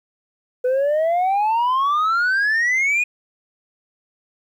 sine exponential sweep, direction up, 493.9 to 2489 Hz, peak -13 dBFS, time 0.64-3.04 s, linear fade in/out 10 ms, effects tanh soft clip ceiling -15 dBFS + 9-bit

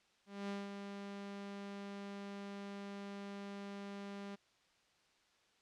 sawtooth tone with ADSR envelope, 200 Hz, G3, 35 cents sharp, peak -35 dBFS, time 0.26-4.36 s, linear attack 230 ms, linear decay 190 ms, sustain -6 dB, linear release 15 ms, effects white hiss -72 dBFS RMS until 5.61 s + low-pass 5000 Hz 12 dB/octave

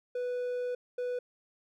triangle tone bursts at uneven times, 493.9 Hz, B4, in tune, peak -29 dBFS, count 2, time 0.15-0.75 / 0.98-1.19 s, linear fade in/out 5 ms, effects none

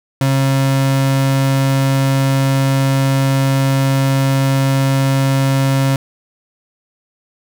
35% pulse tone, 135.4 Hz, C#3, 40 cents flat, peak -10 dBFS, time 0.21-5.96 s, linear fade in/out 2 ms, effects none

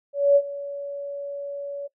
sine tone with ADSR envelope, 566 Hz, C#5, 36 cents sharp, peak -11 dBFS, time 0.13-1.88 s, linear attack 230 ms, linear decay 56 ms, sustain -18 dB, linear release 20 ms, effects noise-tail reverb RT60 0.1 s tail -19 dB re dry

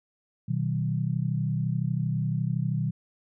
sine chord, B major, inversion none, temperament equal with one note detuned, 123.47 / 155.56 / 189.1 Hz, B2 / D#3 / F#3, 0 / 0 / +38 cents, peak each -28 / -28 / -32 dBFS, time 0.48-2.91 s, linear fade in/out 10 ms, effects none

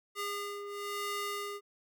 sawtooth ring-modulated tone, 813 Hz, G#5, 37 cents flat, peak -29 dBFS, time 0.15-1.61 s, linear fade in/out 50 ms, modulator 406 Hz, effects none

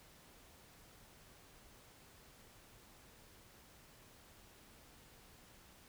silence, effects pink hiss -62 dBFS RMS until 5.88 s

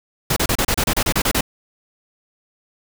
pink noise bursts, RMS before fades -18 dBFS, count 12, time 0.3-1.409 s, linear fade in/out 5 ms, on 64 ms, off 31 ms, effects none

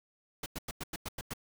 pink noise bursts, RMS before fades -38 dBFS, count 8, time 0.43-1.336 s, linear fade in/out 5 ms, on 31 ms, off 94 ms, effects none

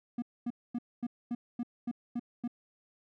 triangle tone bursts, 239.8 Hz, A#3, 49 cents sharp, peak -29 dBFS, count 9, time 0.18-2.478 s, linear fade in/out 5 ms, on 42 ms, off 240 ms, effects none

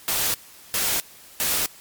white noise bursts, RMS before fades -23 dBFS, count 3, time 0.08-1.66 s, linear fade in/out 0 ms, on 260 ms, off 400 ms, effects white hiss -47 dBFS RMS until 1.8 s + MP3 96 kbps

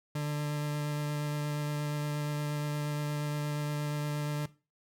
40% pulse tone with vibrato, 148.1 Hz, D3, 15 cents sharp, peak -30 dBFS, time 0.15-4.46 s, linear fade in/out 5 ms, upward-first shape sine, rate 8.5 Hz, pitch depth 10 cents each way, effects noise-tail reverb RT60 0.3 s tail -17 dB re dry

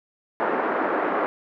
pink band-pass noise, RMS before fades -24 dBFS, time 0.4-1.26 s, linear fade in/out 0 ms, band 300 to 1600 Hz, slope 24 dB/octave, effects none

